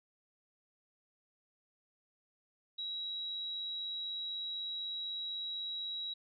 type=tone; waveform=sine; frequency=3868 Hz; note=B7; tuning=37 cents flat; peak=-37 dBFS; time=2.78-6.14 s; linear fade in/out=10 ms; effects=none